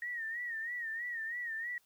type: tone with vibrato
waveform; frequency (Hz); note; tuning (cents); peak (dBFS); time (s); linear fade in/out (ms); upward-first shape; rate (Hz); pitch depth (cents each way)
sine; 1864.7; A#6; 0; -36; 0.02-1.78; 2; sine; 3.1; 88
effects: white hiss -71 dBFS RMS until 1.85 s